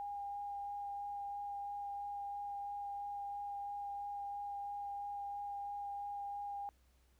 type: tone with vibrato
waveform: sine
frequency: 810 Hz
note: G#5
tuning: 43 cents flat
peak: -40 dBFS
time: 0-6.69 s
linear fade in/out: 0 ms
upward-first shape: sine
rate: 3 Hz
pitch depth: 9 cents each way
effects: added 63 Hz sine -68 dBFS peak until 7.19 s + pink hiss -75 dBFS RMS until 7.19 s